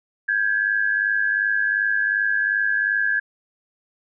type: tone pair together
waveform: sine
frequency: 1585 / 1687.7 Hz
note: G6 / G#6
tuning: +19 / +27 cents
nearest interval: minor second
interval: 108 cents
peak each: -21 dBFS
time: 0.28-3.2 s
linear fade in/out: 10 ms
effects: none